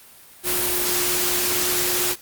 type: tone in noise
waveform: sine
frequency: 358 Hz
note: F4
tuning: 43 cents sharp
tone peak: -29 dBFS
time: 0.43-2.16 s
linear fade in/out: 50 ms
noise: white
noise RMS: -22 dBFS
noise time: 0.43-2.16 s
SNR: -10 dB
effects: white hiss -47 dBFS RMS until 2.21 s + Opus 32 kbps